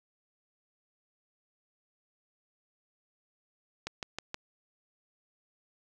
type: click train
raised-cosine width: 0.2 ms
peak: -18 dBFS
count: 4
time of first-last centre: 3.87-4.344 s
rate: 6.33 Hz
effects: none